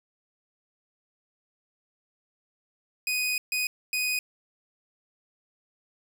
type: tone bursts at uneven times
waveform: sawtooth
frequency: 2493 Hz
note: D#7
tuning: 3 cents sharp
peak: -22 dBFS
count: 3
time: 3.07-3.38 / 3.52-3.67 / 3.93-4.19 s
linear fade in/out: 2 ms
effects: none

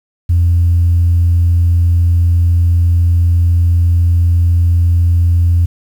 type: tone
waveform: sine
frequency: 86 Hz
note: F2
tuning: 26 cents flat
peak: -6 dBFS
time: 0.29-5.66 s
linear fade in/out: 10 ms
effects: tanh soft clip ceiling -4 dBFS + 7-bit

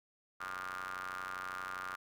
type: ring-modulated tone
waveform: sawtooth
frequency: 92.5 Hz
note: F#2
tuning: in tune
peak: -33 dBFS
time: 0.4-1.96 s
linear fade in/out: 10 ms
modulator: 1310 Hz
effects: none

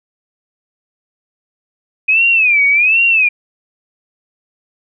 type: tone with vibrato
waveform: sine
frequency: 2489 Hz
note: D#7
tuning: in tune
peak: -8 dBFS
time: 2.08-3.29 s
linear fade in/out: 10 ms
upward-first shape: sine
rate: 1.3 Hz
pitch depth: 180 cents each way
effects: none

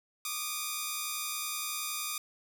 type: tone pair together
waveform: 5% pulse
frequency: 1158.2 / 1229 Hz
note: D6 / D#6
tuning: -24 / -22 cents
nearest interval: minor second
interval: 102 cents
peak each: -27 / -23 dBFS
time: 0.25-2.18 s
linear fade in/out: 2 ms
effects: none

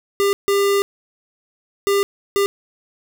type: tone bursts at uneven times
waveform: square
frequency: 399.6 Hz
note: G4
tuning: 33 cents sharp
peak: -15 dBFS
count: 4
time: 0.2-0.33 / 0.48-0.82 / 1.87-2.03 / 2.36-2.46 s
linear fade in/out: 0 ms
effects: none

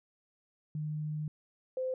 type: tone pair in turn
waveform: sine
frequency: 152.3 / 516 Hz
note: D#3 / C5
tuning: -37 / -24 cents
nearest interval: octave + major sixth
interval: 2113 cents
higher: second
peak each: -33 / -31 dBFS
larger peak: second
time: 0.75-1.28 / 1.77-1.94 s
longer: first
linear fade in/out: 2 ms
effects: none

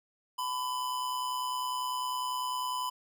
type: tone with amplitude modulation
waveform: square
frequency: 1004 Hz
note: B5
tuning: 28 cents sharp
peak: -30 dBFS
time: 0.38-2.9 s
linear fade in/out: 10 ms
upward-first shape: sine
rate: 130 Hz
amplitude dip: 45%
effects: none

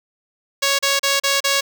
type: tone bursts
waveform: 5% pulse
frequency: 554.4 Hz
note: C#5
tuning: in tune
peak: -4 dBFS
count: 5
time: 0.62-1.61 s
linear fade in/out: 10 ms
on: 170 ms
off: 35 ms
effects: none

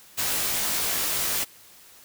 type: noise with comb filter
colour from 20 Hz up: white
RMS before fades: -26 dBFS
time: 0.17-1.45 s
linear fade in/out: 20 ms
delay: 18 ms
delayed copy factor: -0.9
effects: white hiss -51 dBFS RMS until 2.04 s

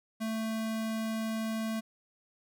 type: tone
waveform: square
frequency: 221.8 Hz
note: A3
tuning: 14 cents sharp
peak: -32 dBFS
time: 0.2-1.81 s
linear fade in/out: 20 ms
effects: none

